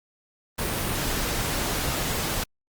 pink noise, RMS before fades -27 dBFS, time 0.58-2.44 s, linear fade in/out 10 ms, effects Opus 32 kbps

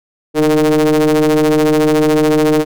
square ring-modulated tone, 77.78 Hz, D#2, in tune, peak -7 dBFS, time 0.34-2.65 s, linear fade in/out 50 ms, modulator 382 Hz, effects none

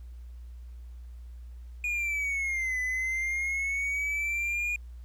triangle linear two-way sweep, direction down then up, 2457 to 2000 to 2444 Hz, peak -26 dBFS, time 1.84-4.76 s, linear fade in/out 2 ms, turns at 2.8 s, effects added 60 Hz sine -41 dBFS peak until 5.04 s + pink hiss -68 dBFS RMS until 5.04 s

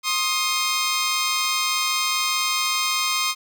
10% pulse tone pair together, 1060.3 / 1244.5 Hz, C6 / D#6, +23 / 0 cents, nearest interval minor third, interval 277 cents, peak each -15 dBFS, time 0.03-3.35 s, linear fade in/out 50 ms, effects none

